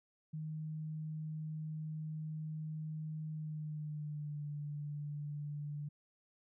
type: tone with pitch glide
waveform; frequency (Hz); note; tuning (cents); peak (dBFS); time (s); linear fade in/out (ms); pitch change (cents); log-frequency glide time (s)
sine; 155.56 to 147; D#3 to D3; 0 to +2; -39; 0.33-5.89; 10; -98; 3.3-4.45
effects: none